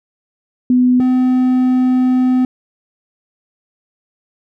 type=tone pair in turn; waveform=sine / triangle; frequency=250 / 254.4 Hz; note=B3 / C4; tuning=+21 / -48 cents; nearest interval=unison; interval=31 cents; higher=second; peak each=-8 dBFS; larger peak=neither; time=0.7-1 / 1-2.45 s; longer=second; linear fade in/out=2 ms; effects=none